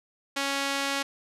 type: tone with band-pass filter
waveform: sawtooth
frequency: 277.2 Hz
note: C#4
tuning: in tune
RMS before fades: -29 dBFS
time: 0.36-1.03 s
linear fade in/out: 10 ms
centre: 3400 Hz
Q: 0.52
effects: resampled to 32000 Hz